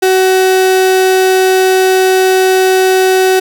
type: tone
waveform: 35% pulse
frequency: 375.7 Hz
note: F#4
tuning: 26 cents sharp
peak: -5 dBFS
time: 0.02-3.4 s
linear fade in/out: 10 ms
effects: none